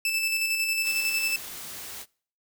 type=tone with tremolo; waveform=sawtooth; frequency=2637 Hz; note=E7; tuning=in tune; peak=-20 dBFS; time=0.05-1.36 s; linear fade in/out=2 ms; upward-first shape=square; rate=11 Hz; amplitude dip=35%
type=noise; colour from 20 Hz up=white; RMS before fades=-39 dBFS; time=0.82-2.06 s; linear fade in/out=50 ms
effects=noise-tail reverb RT60 0.5 s tail -25 dB re dry